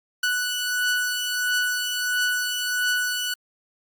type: beating tone pair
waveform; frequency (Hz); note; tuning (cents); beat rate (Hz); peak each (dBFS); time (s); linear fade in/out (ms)
sawtooth; 1480 / 1481.5; F#6 / F#6; 0 / +2; 1.5; -20 / -25; 0.23-3.34; 5
effects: Opus 48 kbps